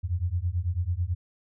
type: beating tone pair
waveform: sine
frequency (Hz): 83.8 / 92.9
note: E2 / F#2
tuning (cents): +29 / +7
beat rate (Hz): 9.1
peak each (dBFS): -28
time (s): 0.03-1.15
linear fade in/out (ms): 20
effects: none